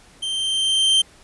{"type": "tone with level ramp", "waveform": "45% pulse", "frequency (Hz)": 3136, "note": "G7", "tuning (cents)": 0, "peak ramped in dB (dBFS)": [-23, -12], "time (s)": [0.22, 1.02], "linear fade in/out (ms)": 10, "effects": ["pink hiss -50 dBFS RMS until 1.23 s", "resampled to 24000 Hz"]}